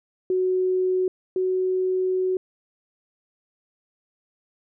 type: tone pair in turn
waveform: sine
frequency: 370.2 / 371.7 Hz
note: F#4 / F#4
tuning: +1 / +8 cents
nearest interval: unison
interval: 7 cents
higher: second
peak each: -19 / -20 dBFS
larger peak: first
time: 0.3-1.08 / 1.36-2.37 s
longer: second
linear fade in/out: 2 ms
effects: none